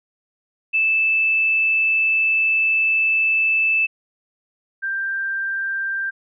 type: tone pair in turn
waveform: sine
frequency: 2632 / 1579.5 Hz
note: E7 / G6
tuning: -3 / +13 cents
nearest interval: major sixth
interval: 884 cents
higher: first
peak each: -15 / -21 dBFS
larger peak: first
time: 0.73-3.87 / 4.82-6.11 s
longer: first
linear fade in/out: 20 ms
effects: none